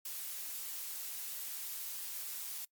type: noise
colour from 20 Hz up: blue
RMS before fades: -42 dBFS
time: 0.05-2.65 s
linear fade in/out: 5 ms
effects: noise-tail reverb RT60 0.1 s tail -24 dB re dry + Opus 48 kbps